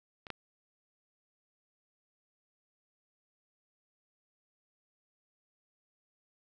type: clicks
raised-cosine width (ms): 0.3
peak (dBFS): -29 / -21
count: 2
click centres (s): 0.268 / 0.303
effects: none